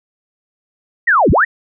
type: linear two-way sweep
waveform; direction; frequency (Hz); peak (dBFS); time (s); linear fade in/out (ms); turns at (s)
sine; down then up; 1965 to 34.65 to 1965; -8; 1.07-1.45; 10; 1.31
effects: none